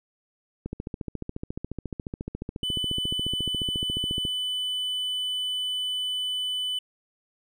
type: click train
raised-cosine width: 3 ms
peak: -19 dBFS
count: 52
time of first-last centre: 0.66-4.252 s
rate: 14.2 Hz
type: tone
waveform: triangle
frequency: 3000 Hz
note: F#7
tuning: 23 cents sharp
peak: -25 dBFS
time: 2.63-6.79 s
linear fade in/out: 5 ms
effects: none